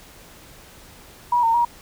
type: tone with pitch steps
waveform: sine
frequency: 965 / 913 / 950 Hz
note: B5 / A#5 / A#5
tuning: -40 / -36 / +33 cents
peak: -15 dBFS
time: 1.32-1.65 s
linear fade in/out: 5 ms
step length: 110 ms
effects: pink hiss -46 dBFS RMS until 1.81 s